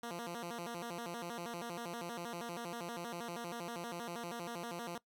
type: tone with vibrato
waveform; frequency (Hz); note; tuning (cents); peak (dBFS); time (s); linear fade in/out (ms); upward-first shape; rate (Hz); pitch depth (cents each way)
10% pulse; 201.4; G3; +47; -33; 0.03-4.98; 2; square; 6.3; 270
effects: noise-tail reverb RT60 0.1 s tail -21 dB re dry